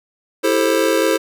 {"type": "chord", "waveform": "square", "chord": "A minor seventh", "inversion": "second", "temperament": "just", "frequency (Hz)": [330, 396, 440, 528], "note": ["E4", "G4", "A4", "C5"], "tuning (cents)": [2, 18, 0, 16], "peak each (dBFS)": [-20, -23, -20, -19], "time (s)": [0.43, 1.18], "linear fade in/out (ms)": 20, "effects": []}